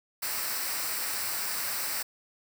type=noise with comb filter; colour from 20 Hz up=white; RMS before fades=-32 dBFS; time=0.22-2.03 s; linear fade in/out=10 ms; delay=0.3 ms; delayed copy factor=-0.6; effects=none